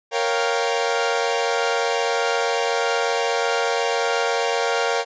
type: chord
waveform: sawtooth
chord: G half-diminished seventh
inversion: first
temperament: equal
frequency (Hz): 466.2 / 554.4 / 698.5 / 784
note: Bb4 / Db5 / F5 / G5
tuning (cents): 0 / 0 / 0 / 0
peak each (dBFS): -19 / -22 / -22 / -23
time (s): 0.11-5.05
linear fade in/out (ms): 50
effects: resampled to 16000 Hz